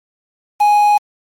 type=tone with quantisation; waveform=triangle; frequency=830.6 Hz; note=G#5; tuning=in tune; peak=-6 dBFS; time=0.6-0.98 s; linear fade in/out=10 ms; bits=5; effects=MP3 64 kbps